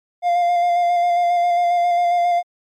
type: tone with vibrato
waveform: triangle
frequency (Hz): 700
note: F5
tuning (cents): +4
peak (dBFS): -12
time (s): 0.22-2.43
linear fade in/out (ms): 50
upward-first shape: square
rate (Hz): 7.4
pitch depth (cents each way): 16
effects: MP3 96 kbps